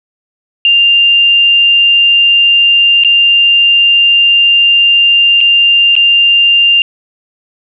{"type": "tone with dropouts", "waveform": "sine", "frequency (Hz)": 2794, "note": "F7", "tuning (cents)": 0, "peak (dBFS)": -4, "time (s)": [0.65, 6.82], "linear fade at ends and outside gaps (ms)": 1, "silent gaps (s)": [[3.037, 3.047], [5.406, 5.411], [5.954, 5.964]], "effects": []}